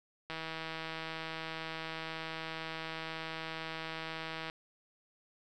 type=click train; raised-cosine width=0.3 ms; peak=-24 dBFS; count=677; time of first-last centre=0.3-4.499 s; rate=161 Hz; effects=none